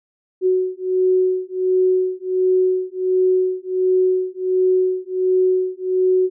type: beating tone pair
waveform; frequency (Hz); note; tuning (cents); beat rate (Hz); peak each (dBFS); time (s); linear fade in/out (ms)
sine; 370 / 371.4; F#4 / F#4; 0 / +7; 1.4; -18; 0.41-6.3; 50
effects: none